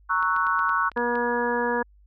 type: chord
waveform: sine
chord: F# dominant seventh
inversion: first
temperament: equal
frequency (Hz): 932.3 / 1108.7 / 1318.5 / 1480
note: A#5 / C#6 / E6 / F#6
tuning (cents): 0 / 0 / 0 / 0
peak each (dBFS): -29 / -24 / -27 / -25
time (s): 0.09-0.9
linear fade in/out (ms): 20
type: clicks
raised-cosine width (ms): 0.3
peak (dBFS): -26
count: 8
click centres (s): 0.227 / 0.364 / 0.468 / 0.592 / 0.693 / 0.917 / 0.975 / 1.155
type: harmonic tone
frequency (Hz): 240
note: B3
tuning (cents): -49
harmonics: 1 / 2 / 3 / 4 / 5 / 6 / 7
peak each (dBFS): -30 / -26 / -37 / -27 / -37 / -36 / -29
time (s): 0.96-1.83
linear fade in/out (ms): 10
effects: added 50 Hz sine -52 dBFS peak until 2.06 s